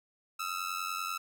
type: ring-modulated tone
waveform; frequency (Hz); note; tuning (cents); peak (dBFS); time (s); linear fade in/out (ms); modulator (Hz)
sawtooth; 1312; E6; -9; -27; 0.39-1.18; 10; 45.1
effects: none